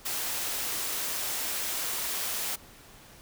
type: high-pass noise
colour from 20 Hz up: white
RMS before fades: -32 dBFS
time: 0.05-2.56 s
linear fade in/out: 10 ms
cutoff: 290 Hz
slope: 12 dB/octave
effects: pink hiss -52 dBFS RMS until 3.21 s